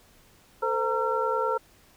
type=tone cluster; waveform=sine; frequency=445.3 / 515 / 924 / 1355 Hz; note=A4 / C5 / A#5 / E6; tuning=+21 / -28 / -16 / +47 cents; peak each=-29 dBFS; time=0.62-1.58 s; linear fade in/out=10 ms; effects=pink hiss -58 dBFS RMS until 1.96 s